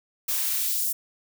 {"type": "noise with high-pass filter sweep", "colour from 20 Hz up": "blue", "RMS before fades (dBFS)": -26, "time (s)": [0.28, 0.93], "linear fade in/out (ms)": 10, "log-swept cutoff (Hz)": [360, 8600], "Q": 0.84, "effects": []}